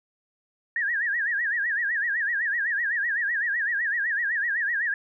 sine tone with vibrato, 1757 Hz, A6, 3 cents flat, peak -23 dBFS, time 0.76-4.94 s, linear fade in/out 2 ms, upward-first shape sine, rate 7.9 Hz, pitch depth 170 cents each way, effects none

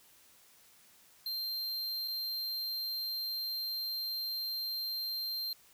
square tone with dropouts, 4165 Hz, C8, 9 cents flat, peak -35 dBFS, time 1.26-5.53 s, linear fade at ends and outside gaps 2 ms, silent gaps 2.077-2.081 s, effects white hiss -62 dBFS RMS until 5.73 s

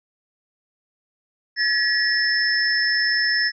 sine tone cluster, 1711 / 1913 / 5270 Hz, A6 / A#6 / E8, -49 / +44 / -1 cents, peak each -22 dBFS, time 1.56-3.52 s, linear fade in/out 50 ms, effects none

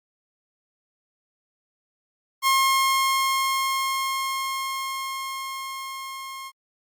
sawtooth tone with level ramp, 1072 Hz, C6, 42 cents sharp, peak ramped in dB -13 to -31 dBFS, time 2.42-6.52 s, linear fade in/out 50 ms, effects Opus 32 kbps

